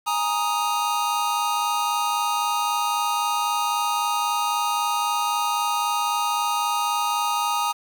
square chord, Ab suspended second, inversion none, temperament just, 830.6 / 934.4 / 1245.9 Hz, Ab5 / Bb5 / Eb6, 0 / +4 / +2 cents, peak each -28 / -26 / -26 dBFS, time 0.06-7.73 s, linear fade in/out 20 ms, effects 8-bit

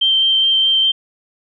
sine tone with vibrato, 3136 Hz, G7, in tune, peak -11 dBFS, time 0.01-0.92 s, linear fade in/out 10 ms, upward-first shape sine, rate 4.8 Hz, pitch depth 8 cents each way, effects none

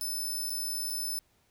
10% pulse tone with dropouts, 5274 Hz, E8, in tune, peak -26 dBFS, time 0.01-1.19 s, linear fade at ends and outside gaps 0 ms, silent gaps 0.497-0.504 / 0.901-0.906 s, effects pink hiss -69 dBFS RMS until 1.5 s

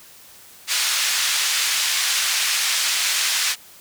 white band-pass noise, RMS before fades -21 dBFS, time 0.67-3.56 s, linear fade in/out 50 ms, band 1600 to 6400 Hz, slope 12 dB/octave, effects white hiss -46 dBFS RMS until 3.8 s

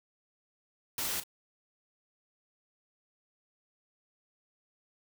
white noise with echo, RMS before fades -34 dBFS, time 0.98-1.2 s, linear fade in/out 2 ms, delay 36 ms, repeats 1, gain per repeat -12 dB, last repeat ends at 1.236 s, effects none

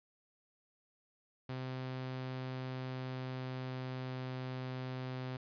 sawtooth tone with pitch glide, 129.4 to 128.65 Hz, C3 to C3, -19 to -29 cents, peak -35 dBFS, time 1.49-5.37 s, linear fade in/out 5 ms, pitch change -10 cents, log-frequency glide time 2.52-4.7 s, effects resampled to 11025 Hz + 12-bit

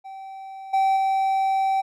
triangle tone with level steps, 773 Hz, G5, 24 cents flat, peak -33 / -15 / -17 dBFS, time 0.04-1.82 s, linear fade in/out 20 ms, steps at 0.73 / 0.96 s, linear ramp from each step 10 ms, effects none

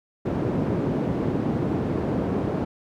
white band-pass noise, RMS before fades -25 dBFS, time 0.25-2.65 s, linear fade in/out 10 ms, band 110 to 310 Hz, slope 12 dB/octave, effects none

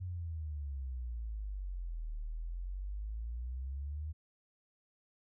sine exponential two-way sweep, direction down then up, 93.1 to 37.59 to 78.6 Hz, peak -37 dBFS, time 0-4.13 s, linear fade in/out 20 ms, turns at 2.18 s, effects none

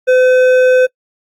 sine tone with hard clipping, 509 Hz, C5, 48 cents flat, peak -8 dBFS, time 0.07-0.87 s, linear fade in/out 20 ms, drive 9 dB, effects noise-tail reverb RT60 0.1 s tail -26 dB re dry + AAC 64 kbps

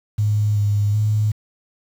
sine tone with pitch steps, 105.2 / 103 / 106.7 Hz, G#2 / G#2 / G#2, +23 / -14 / +47 cents, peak -15 dBFS, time 0.18-1.32 s, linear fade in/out 10 ms, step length 380 ms, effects 7-bit

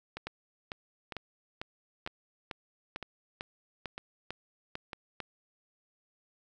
two click trains, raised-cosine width 0.3 ms, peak -21 / -23 dBFS, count 12 / 6, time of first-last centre 0.27-5.203 / 0.17-4.932 s, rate 2.23 / 1.05 Hz, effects none

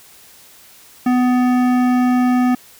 sine tone with hard clipping, 249.5 Hz, B3, 18 cents sharp, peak -14 dBFS, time 1.06-2.55 s, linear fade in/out 5 ms, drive 14 dB, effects white hiss -45 dBFS RMS until 2.79 s

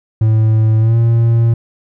triangle tone with pitch glide, 110 to 115.74 Hz, A2 to A#2, 0 to -12 cents, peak -6 dBFS, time 0.21-1.54 s, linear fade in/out 5 ms, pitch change +88 cents, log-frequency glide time 0.79-0.97 s, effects none

